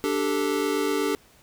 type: chord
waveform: square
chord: D suspended fourth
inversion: none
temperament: equal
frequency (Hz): 293.7 / 392 / 440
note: D4 / G4 / A4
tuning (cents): 0 / 0 / 0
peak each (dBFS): -28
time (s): 0.04-1.15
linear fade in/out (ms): 0
effects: pink hiss -56 dBFS RMS until 1.42 s